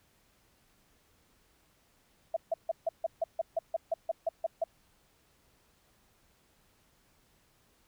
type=tone bursts; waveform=sine; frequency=659.3 Hz; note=E5; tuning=in tune; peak=-26 dBFS; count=14; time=2.34-4.64 s; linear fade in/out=5 ms; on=25 ms; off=150 ms; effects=pink hiss -68 dBFS RMS until 7.87 s